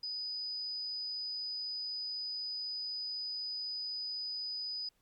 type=tone; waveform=sine; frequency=4978 Hz; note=D#8; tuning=in tune; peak=-36 dBFS; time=0.03-4.89 s; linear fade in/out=5 ms; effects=pink hiss -75 dBFS RMS until 5.01 s + MP3 96 kbps